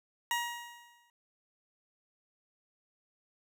20% pulse tone with exponential decay, 950 Hz, A#5, 33 cents sharp, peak -23 dBFS, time 0.31-1.1 s, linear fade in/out 1 ms, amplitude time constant 170 ms, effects none

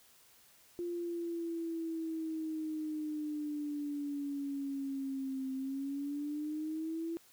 sine exponential two-way sweep, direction down then up, 349.1 to 263.3 to 335.3 Hz, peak -35 dBFS, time 0.79-7.17 s, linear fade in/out 0 ms, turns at 5.53 s, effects white hiss -63 dBFS RMS until 7.32 s

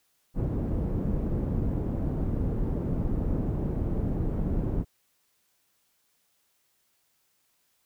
pink low-pass noise, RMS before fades -28 dBFS, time 0.34-4.85 s, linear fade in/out 50 ms, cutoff 330 Hz, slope 12 dB/octave, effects white hiss -71 dBFS RMS until 7.85 s

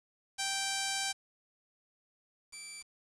5% pulse tone pair in turn, 782 / 2330 Hz, G5 / D7, -4 / -14 cents, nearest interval octave + perfect fifth, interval 1890 cents, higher second, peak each -20 / -32 dBFS, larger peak first, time 0.38-1.13 / 2.52-2.83 s, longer first, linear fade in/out 20 ms, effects resampled to 22050 Hz + 9-bit

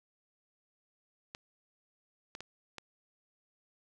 clicks, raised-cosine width 0.2 ms, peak -25 dBFS, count 4, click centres 1.349 / 2.351 / 2.406 / 2.783 s, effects none

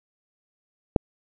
click, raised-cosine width 2 ms, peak -3 dBFS, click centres 0.962 s, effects none

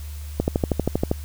click train, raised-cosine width 2 ms, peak -6 dBFS, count 10, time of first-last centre 0.4-1.114 s, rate 12.6 Hz, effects added 74 Hz sine -31 dBFS peak until 1.24 s + white hiss -46 dBFS RMS until 1.24 s

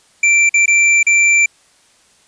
square tone with dropouts, 2349 Hz, D7, in tune, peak -9 dBFS, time 0.23-1.46 s, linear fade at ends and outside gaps 5 ms, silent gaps 0.493-0.54 / 0.659-0.678 / 1.03-1.066 s, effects white hiss -52 dBFS RMS until 2.27 s + resampled to 22050 Hz

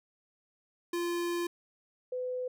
square / sine tone pair in turn, 345.9 / 503.5 Hz, F4 / B4, -17 / +33 cents, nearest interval tritone, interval 650 cents, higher second, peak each -31 / -32 dBFS, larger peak first, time 0.93-1.47 / 2.12-2.48 s, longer first, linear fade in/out 5 ms, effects none

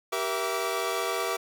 sawtooth tone cluster, 388.4 / 473.4 / 663 / 1156 Hz, G4 / A#4 / E5 / D6, -16 / +27 / +10 / -28 cents, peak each -29 dBFS, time 0.12-1.37 s, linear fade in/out 10 ms, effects none

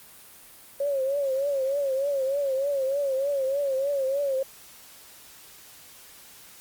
sine tone with vibrato, 549 Hz, C#5, 17 cents flat, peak -23 dBFS, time 0.8-4.43 s, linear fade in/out 5 ms, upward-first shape triangle, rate 3.3 Hz, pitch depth 98 cents each way, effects white hiss -49 dBFS RMS until 6.6 s + Opus 32 kbps

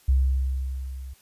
sine tone with level ramp, 65.9 Hz, C2, 13 cents sharp, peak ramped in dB -15 to -35 dBFS, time 0.08-1.14 s, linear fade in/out 10 ms, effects white hiss -58 dBFS RMS until 1.21 s + resampled to 32000 Hz

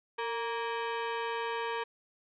sawtooth ring-modulated tone, 698.5 Hz, F5, in tune, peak -25 dBFS, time 0.18-1.84 s, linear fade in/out 10 ms, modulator 240 Hz, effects resampled to 8000 Hz + 10-bit

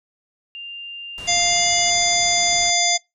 sine tone with pitch glide, 2794 to 2903 Hz, F7 to F#7, 0 to -34 cents, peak -31 dBFS, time 0.55-1.9 s, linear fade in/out 0 ms, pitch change +66 cents, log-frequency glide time 1.39-1.74 s
pink low-pass noise, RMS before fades -39 dBFS, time 1.18-2.7 s, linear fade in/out 0 ms, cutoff 10000 Hz, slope 48 dB/octave
harmonic tone, 698.5 Hz, F5, in tune, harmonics 1 / 3 / 5 / 7 / 9 / 10, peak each -23 / -23 / -23 / -23 / -23 / -23 dBFS, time 1.27-2.98 s, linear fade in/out 20 ms
effects noise-tail reverb RT60 0.2 s tail -24 dB re dry

